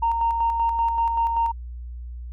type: tone with tremolo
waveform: sine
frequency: 923 Hz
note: A#5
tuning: 17 cents flat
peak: -17 dBFS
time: 0.02-1.52 s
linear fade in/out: 10 ms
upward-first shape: square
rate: 5.2 Hz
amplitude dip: 40%
effects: tanh soft clip ceiling -13 dBFS + added 60 Hz sine -32 dBFS peak until 2.32 s